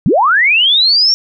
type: linear sweep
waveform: sine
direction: up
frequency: 120 to 5588 Hz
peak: -7 dBFS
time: 0.06-1.14 s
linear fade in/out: 0 ms
effects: none